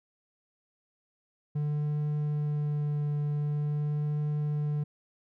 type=tone with vibrato; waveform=triangle; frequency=148.1 Hz; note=D3; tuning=15 cents sharp; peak=-25 dBFS; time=1.55-4.84 s; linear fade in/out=10 ms; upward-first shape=triangle; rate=0.46 Hz; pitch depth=13 cents each way; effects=none